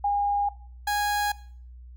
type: tone pair in turn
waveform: sine / 30% pulse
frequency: 813 / 825.8 Hz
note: G#5 / G#5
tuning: -37 / -10 cents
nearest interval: unison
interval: 27 cents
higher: second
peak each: -21 dBFS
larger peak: neither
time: 0.04-0.49 / 0.87-1.32 s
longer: neither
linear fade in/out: 5 ms
effects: noise-tail reverb RT60 0.5 s tail -19 dB re dry + added 61 Hz sine -42 dBFS peak until 1.96 s